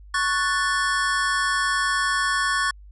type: chord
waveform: square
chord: F# minor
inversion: second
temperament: equal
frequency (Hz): 1108.7 / 1480 / 1760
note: C#6 / F#6 / A6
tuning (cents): 0 / 0 / 0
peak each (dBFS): -25 / -27 / -25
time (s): 0.14-2.71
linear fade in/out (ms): 5
effects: added 50 Hz sine -42 dBFS peak until 2.91 s + resampled to 24000 Hz

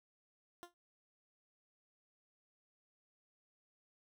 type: tone with exponential decay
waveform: 15% pulse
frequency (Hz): 349.2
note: F4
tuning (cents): 0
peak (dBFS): -39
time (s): 0.63-0.74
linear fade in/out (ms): 0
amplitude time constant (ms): 22
effects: none

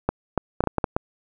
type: clicks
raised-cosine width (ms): 1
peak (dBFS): -6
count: 8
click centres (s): 0.09 / 0.377 / 0.606 / 0.639 / 0.673 / 0.783 / 0.842 / 0.965
effects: none

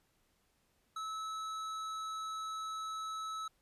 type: tone with hard clipping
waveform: sine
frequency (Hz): 1300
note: E6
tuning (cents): -24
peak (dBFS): -40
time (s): 0.96-3.48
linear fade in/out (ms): 5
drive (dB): 11
effects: pink hiss -75 dBFS RMS until 3.61 s + resampled to 32000 Hz

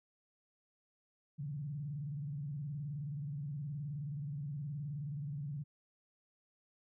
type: tone with vibrato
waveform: sine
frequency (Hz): 144.3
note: D3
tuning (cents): -30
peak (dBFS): -38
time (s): 1.38-5.64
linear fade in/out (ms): 20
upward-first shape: square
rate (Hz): 19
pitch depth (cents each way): 120
effects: none

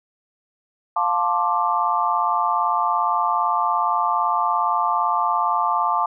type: chord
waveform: sine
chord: D minor seventh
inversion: first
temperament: just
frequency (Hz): 704.8 / 881 / 1057.2 / 1174.7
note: F5 / A5 / C6 / D6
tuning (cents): +16 / +2 / +18 / 0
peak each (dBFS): -25 / -22 / -24 / -22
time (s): 0.96-6.06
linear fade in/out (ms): 5
effects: none

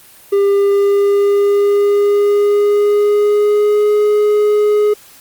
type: tone with pitch glide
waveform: triangle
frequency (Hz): 399.6 to 418.7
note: G4 to G#4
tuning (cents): +33 to +14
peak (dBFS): -7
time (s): 0.32-4.94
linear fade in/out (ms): 10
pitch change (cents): +81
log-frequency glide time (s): 0.5-3.94
effects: white hiss -42 dBFS RMS until 5.2 s + Opus 32 kbps

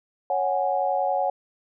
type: chord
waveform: sine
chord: C# suspended fourth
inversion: none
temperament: equal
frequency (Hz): 554.4 / 740 / 830.6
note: C#5 / F#5 / G#5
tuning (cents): 0 / 0 / 0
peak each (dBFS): -26 / -24 / -27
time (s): 0.3-1.3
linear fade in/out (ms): 2
effects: none

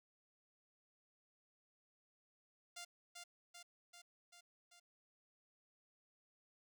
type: tone with echo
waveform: 5% pulse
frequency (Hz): 698.5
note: F5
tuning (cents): 0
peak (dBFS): -37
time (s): 2.76-2.85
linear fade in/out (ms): 10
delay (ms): 390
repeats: 5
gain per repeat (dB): -3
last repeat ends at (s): 4.8
effects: none

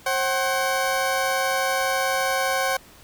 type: tone pair together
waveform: 20% pulse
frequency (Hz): 535 / 756.6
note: C5 / F#5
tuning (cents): +38 / +38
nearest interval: tritone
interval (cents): 600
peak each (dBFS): -19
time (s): 0.06-2.77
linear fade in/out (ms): 5
effects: pink hiss -49 dBFS RMS until 3.03 s

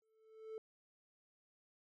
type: tone with exponential growth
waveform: triangle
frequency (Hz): 440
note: A4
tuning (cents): 0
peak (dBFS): -39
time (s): 0.02-0.58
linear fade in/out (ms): 1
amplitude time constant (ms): 120
effects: tanh soft clip ceiling -37 dBFS

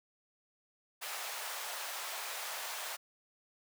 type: high-pass noise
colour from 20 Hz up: pink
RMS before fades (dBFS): -41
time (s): 1.01-2.97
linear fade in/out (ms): 20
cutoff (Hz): 660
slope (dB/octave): 24
effects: none

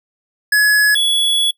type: tone pair in turn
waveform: square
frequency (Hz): 1692 / 3384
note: G#6 / G#7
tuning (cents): +32 / +32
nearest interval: octave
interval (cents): 1200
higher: second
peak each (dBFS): -10 / -13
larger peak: first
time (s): 0.52-0.95 / 0.95-1.51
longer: second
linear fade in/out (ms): 5
effects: noise-tail reverb RT60 0.1 s tail -22 dB re dry

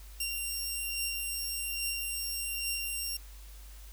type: beating tone pair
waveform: 10% pulse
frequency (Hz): 2767 / 2768.2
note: F7 / F7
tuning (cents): -17 / -16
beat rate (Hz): 1.2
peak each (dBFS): -31 / -25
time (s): 0.2-3.17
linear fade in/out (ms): 5
effects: added 50 Hz sine -46 dBFS peak until 3.92 s + white hiss -56 dBFS RMS until 3.92 s

